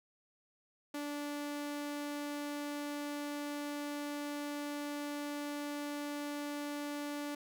sawtooth tone, 291.1 Hz, D4, 15 cents flat, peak -34 dBFS, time 0.94-7.35 s, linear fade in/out 5 ms, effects none

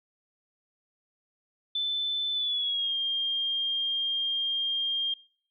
sine tone with pitch glide, 3520 to 3209 Hz, A7 to G7, 0 to +40 cents, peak -26 dBFS, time 1.75-5.14 s, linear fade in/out 5 ms, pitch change -160 cents, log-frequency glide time 2.33-2.95 s, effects noise-tail reverb RT60 0.6 s tail -24 dB re dry

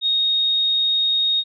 sine tone, 3729 Hz, A#7, in tune, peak -16 dBFS, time 0.01-1.44 s, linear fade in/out 50 ms, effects none

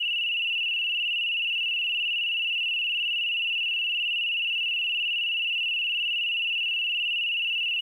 sine tone with vibrato, 2794 Hz, F7, in tune, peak -24 dBFS, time 0-7.81 s, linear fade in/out 10 ms, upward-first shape square, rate 19 Hz, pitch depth 60 cents each way, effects 10-bit

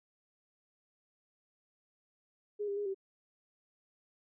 sine tone with pitch steps, 414.4 / 401.1 / 411.1 / 387.5 Hz, G#4 / G4 / G#4 / G4, -4 / +40 / -18 / -20 cents, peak -33 dBFS, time 2.59-2.946 s, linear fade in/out 20 ms, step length 89 ms, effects none

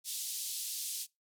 white band-pass noise, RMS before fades -39 dBFS, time 0.04-1.07 s, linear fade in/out 50 ms, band 3400 to 13000 Hz, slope 24 dB/octave, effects noise-tail reverb RT60 0.2 s tail -23 dB re dry

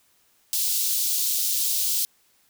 white high-pass noise, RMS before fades -24 dBFS, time 0.53-2.05 s, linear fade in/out 0 ms, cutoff 3600 Hz, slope 24 dB/octave, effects white hiss -63 dBFS RMS until 2.49 s

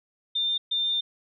sine tone bursts at uneven times, 3603 Hz, A7, 40 cents sharp, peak -23 dBFS, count 2, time 0.35-0.58 / 0.71-1.01 s, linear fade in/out 10 ms, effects none

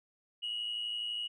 sine tone with amplitude modulation, 2900 Hz, F#7, 35 cents flat, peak -30 dBFS, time 0.42-1.28 s, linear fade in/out 20 ms, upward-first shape sine, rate 112 Hz, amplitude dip 60%, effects tanh soft clip ceiling -30 dBFS

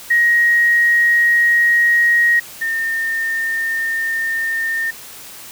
sine tone pair in turn, 1885 / 1817.9 Hz, A#6 / A#6, +19 / -44 cents, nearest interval minor second, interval 63 cents, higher first, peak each -10 / -17 dBFS, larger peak first, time 0.1-2.4 / 2.61-4.91 s, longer neither, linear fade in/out 10 ms, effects white hiss -36 dBFS RMS until 5.51 s

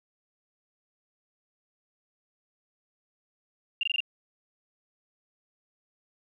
sine tone bursts, 2794 Hz, F7, in tune, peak -24 dBFS, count 5, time 3.81-4.004 s, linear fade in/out 2 ms, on 22 ms, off 21 ms, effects 10-bit

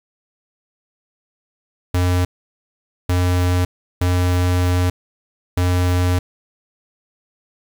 square tone bursts at uneven times, 89.7 Hz, F2, 47 cents sharp, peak -15 dBFS, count 4, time 1.94-2.25 / 3.09-3.65 / 4.01-4.9 / 5.57-6.19 s, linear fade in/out 5 ms, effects 8-bit

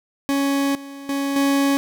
40% pulse tone with level steps, 277.9 Hz, C#4, 4 cents sharp, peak -17 / -33 / -20 / -15 dBFS, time 0.29-1.77 s, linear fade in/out 0 ms, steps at 0.75 / 1.09 / 1.36 s, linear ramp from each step 2 ms, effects none

